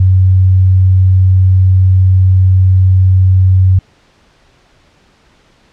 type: tone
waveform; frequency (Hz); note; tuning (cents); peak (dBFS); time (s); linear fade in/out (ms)
sine; 93.5; F#2; +19; -4; 0-3.79; 5
effects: pink hiss -49 dBFS RMS until 5.72 s + low-pass 5000 Hz 12 dB/octave